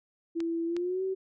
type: tone with pitch glide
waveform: sine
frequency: 333 to 380.3 Hz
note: E4 to F#4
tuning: +18 to +48 cents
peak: -28 dBFS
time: 0.35-1.15 s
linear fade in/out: 20 ms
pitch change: +230 cents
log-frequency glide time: 0.66-1.03 s
type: clicks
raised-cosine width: 0.2 ms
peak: -24 dBFS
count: 2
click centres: 0.404 / 0.766 s
effects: none